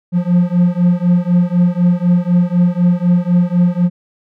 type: beating tone pair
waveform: triangle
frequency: 174.61 / 178.61 Hz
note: F3 / F3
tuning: 0 / +39 cents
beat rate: 4 Hz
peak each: -11 dBFS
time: 0.12-3.9 s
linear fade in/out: 50 ms
effects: none